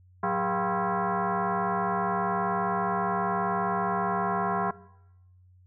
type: tone with frequency modulation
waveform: sine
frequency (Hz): 185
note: F#3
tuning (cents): 0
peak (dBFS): -24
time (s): 0.23-4.71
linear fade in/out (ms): 5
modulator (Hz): 295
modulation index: 4.1
effects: noise-tail reverb RT60 0.9 s tail -20 dB re dry + added 91 Hz sine -54 dBFS peak until 5.66 s